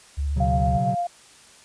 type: tone with vibrato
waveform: sine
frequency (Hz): 71.4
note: D2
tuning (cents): -48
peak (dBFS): -22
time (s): 0.17-0.78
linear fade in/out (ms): 20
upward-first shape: sine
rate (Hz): 15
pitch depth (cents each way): 58
type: chord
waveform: triangle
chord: B suspended second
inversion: none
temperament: equal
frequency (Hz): 123.47 / 138.59 / 185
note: B2 / C#3 / F#3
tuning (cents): 0 / 0 / 0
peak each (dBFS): -25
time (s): 0.36-0.95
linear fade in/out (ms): 10
type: tone with tremolo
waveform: sine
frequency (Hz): 698.5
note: F5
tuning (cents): 0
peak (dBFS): -21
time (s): 0.4-1.07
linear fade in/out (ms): 5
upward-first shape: sine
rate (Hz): 8.8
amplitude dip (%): 30
effects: white hiss -50 dBFS RMS until 1.64 s + resampled to 22050 Hz